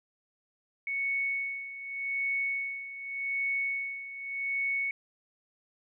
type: tone with tremolo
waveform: sine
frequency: 2217 Hz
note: C#7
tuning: in tune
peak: -27 dBFS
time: 0.87-4.91 s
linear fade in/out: 2 ms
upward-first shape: sine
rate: 0.85 Hz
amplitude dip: 75%
effects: none